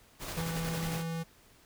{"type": "noise with tremolo", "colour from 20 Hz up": "pink", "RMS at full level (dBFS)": -38, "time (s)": [0.19, 1.04], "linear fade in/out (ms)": 50, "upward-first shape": "square", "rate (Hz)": 11, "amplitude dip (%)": 30}
{"type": "tone", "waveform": "square", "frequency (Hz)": 164.81, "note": "E3", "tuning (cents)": 0, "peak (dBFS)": -34, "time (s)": [0.36, 1.24], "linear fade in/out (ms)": 20}
{"effects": ["pink hiss -61 dBFS RMS until 1.65 s"]}